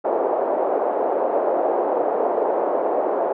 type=band-pass noise; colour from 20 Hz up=white; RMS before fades=-21 dBFS; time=0.04-3.33 s; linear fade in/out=10 ms; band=400 to 700 Hz; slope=24 dB/octave; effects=none